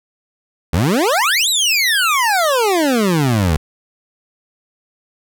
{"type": "exponential two-way sweep", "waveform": "25% pulse", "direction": "up then down", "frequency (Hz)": [73.42, 4061, 73.42], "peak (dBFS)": -9, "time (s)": [0.73, 3.57], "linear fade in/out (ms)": 5, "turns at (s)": 1.49, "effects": []}